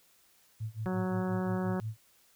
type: tone with tremolo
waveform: sine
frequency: 110 Hz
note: A2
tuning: in tune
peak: -32 dBFS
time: 0.6-1.97 s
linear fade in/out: 10 ms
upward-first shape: sine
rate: 5.7 Hz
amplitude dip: 95%
type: harmonic tone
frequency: 185 Hz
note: F#3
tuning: in tune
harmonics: 1 / 2 / 3 / 4 / 5 / 6 / 7 / 8 / 9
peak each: -31 / -37 / -41 / -43 / -45 / -47 / -48 / -49 / -50 dBFS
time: 0.86-1.8 s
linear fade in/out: 0 ms
effects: white hiss -65 dBFS RMS until 2.35 s